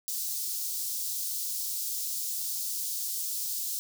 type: high-pass noise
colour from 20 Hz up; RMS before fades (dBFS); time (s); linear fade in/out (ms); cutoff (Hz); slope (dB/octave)
white; -33; 0.08-3.79; 0; 4500; 24
effects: none